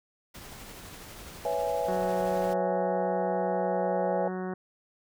pink noise with tremolo, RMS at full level -44 dBFS, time 0.34-2.54 s, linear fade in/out 10 ms, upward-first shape triangle, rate 12 Hz, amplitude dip 25%
sine chord, C# minor seventh, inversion third, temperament equal, 493.9 / 554.4 / 659.3 / 830.6 Hz, B4 / C#5 / E5 / G#5, 0 / 0 / 0 / 0 cents, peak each -32 dBFS, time 1.45-4.28 s, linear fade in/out 2 ms
harmonic tone, 185 Hz, F#3, in tune, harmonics 1 / 2 / 3 / 4 / 5 / 6 / 7 / 8 / 9 / 10, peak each -34 / -35 / -44 / -41 / -49 / -46 / -52 / -47 / -54 / -52 dBFS, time 1.88-4.54 s, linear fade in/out 5 ms
effects none

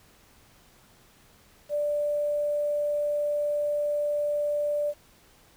sine tone with quantisation, 588 Hz, D5, 2 cents sharp, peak -24 dBFS, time 1.69-4.94 s, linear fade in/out 50 ms, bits 9, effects pink hiss -58 dBFS RMS until 5.56 s

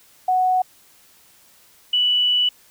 sine tone pair in turn, 740 / 2960 Hz, F#5 / F#7, 0 / 0 cents, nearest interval 2 octaves, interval 2400 cents, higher second, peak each -15 dBFS, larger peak neither, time 0.28-0.62 / 1.93-2.49 s, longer second, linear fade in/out 5 ms, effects white hiss -53 dBFS RMS until 2.7 s

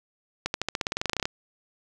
accelerating click train, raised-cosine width 0.2 ms, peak -9 dBFS, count 17, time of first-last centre 0.46-1.255 s, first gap 81 ms, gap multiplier 0.93, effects none

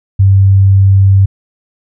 sine tone, 97.3 Hz, G2, 12 cents flat, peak -3 dBFS, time 0.19-1.26 s, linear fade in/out 10 ms, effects none

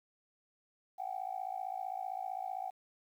sine tone with amplitude modulation, 758 Hz, F#5, 42 cents sharp, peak -32 dBFS, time 0.98-2.71 s, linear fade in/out 20 ms, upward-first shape sine, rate 55.5 Hz, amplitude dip 100%, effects tanh soft clip ceiling -28 dBFS + 11-bit

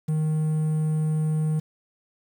triangle tone with quantisation, 155.56 Hz, D#3, in tune, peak -19 dBFS, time 0.08-1.6 s, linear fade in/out 10 ms, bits 8, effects none

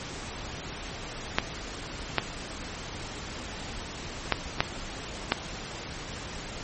clicks, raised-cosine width 0.3 ms, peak -4 dBFS, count 5, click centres 1.385 / 2.183 / 4.323 / 4.605 / 5.321 s, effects pink hiss -38 dBFS RMS until 6.63 s + MP3 32 kbps

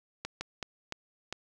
slowing click train, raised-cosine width 0.2 ms, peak -18 dBFS, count 5, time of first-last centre 0.25-1.326 s, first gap 160 ms, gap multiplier 1.36, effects none

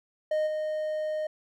triangle tone with level steps, 617 Hz, D#5, 15 cents flat, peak -22 / -26 dBFS, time 0.31-1.27 s, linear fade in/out 5 ms, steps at 0.46 s, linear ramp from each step 20 ms, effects none

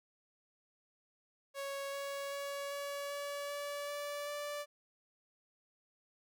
sawtooth tone with pitch steps, 554.4 / 558.6 / 562.8 / 567 / 571.3 / 575.6 / 579.9 / 584.3 Hz, C#5 / C#5 / C#5 / C#5 / D5 / D5 / D5 / D5, 0 / +13 / +26 / +39 / -48 / -35 / -22 / -9 cents, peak -35 dBFS, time 1.54-4.66 s, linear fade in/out 50 ms, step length 390 ms, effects none

